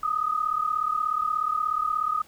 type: tone pair together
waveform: sine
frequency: 1227 / 1263.7 Hz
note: D#6 / D#6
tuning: -25 / +26 cents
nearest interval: minor second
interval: 51 cents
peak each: -26 dBFS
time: 0.03-2.22 s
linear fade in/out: 5 ms
effects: pink hiss -54 dBFS RMS until 2.27 s